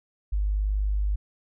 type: tone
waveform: sine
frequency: 50.7 Hz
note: G#1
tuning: 41 cents flat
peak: -22 dBFS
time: 0.32-1.16 s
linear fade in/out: 10 ms
effects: none